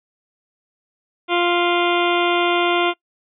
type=harmonic tone; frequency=349.2 Hz; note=F4; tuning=in tune; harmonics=1 / 2 / 3 / 4 / 6 / 7 / 8 / 9 / 10; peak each=-19 / -22 / -24 / -25 / -27 / -27 / -28 / -29 / -29 dBFS; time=1.28-2.94 s; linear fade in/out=50 ms; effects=noise-tail reverb RT60 0.1 s tail -23 dB re dry